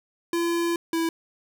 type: tone pair in turn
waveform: square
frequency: 340 / 329.6 Hz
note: F4 / E4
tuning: -46 / 0 cents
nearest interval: minor second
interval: 54 cents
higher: first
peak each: -23 / -23 dBFS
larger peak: neither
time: 0.33-0.76 / 0.93-1.09 s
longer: first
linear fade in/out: 2 ms
effects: none